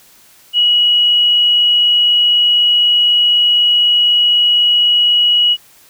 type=tone; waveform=sine; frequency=2914 Hz; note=F#7; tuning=27 cents flat; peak=-8 dBFS; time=0.53-5.57 s; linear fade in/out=50 ms; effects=white hiss -46 dBFS RMS until 5.89 s